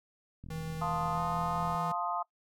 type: click train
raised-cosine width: 5 ms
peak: -34 dBFS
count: 56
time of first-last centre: 0.44-1.746 s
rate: 42.1 Hz
type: tone with pitch glide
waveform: square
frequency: 159.9 to 164.21 Hz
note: D#3 to E3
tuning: +48 to -6 cents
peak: -37 dBFS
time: 0.5-1.92 s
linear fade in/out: 5 ms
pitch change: +46 cents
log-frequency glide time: 1.14-1.2 s
type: chord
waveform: sine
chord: F dominant seventh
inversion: none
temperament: equal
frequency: 698.5 / 880 / 1046.5 / 1244.5 Hz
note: F5 / A5 / C6 / Eb6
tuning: 0 / 0 / 0 / 0 cents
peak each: -36 / -37 / -37 / -36 dBFS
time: 0.81-2.23 s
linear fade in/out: 10 ms
effects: noise-tail reverb RT60 0.1 s tail -21 dB re dry